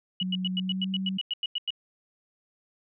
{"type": "tone bursts", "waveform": "sine", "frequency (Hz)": 2926, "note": "F#7", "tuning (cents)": -20, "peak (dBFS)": -26, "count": 13, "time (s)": [0.2, 1.705], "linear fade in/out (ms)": 2, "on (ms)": 29, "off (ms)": 94}
{"type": "tone with pitch glide", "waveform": "sine", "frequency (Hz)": [185, 190.53], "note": ["F#3", "G3"], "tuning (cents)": [0, -49], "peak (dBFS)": -28, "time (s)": [0.21, 1.18], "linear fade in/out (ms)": 10, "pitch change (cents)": 51, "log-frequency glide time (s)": [0.54, 0.9]}
{"effects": []}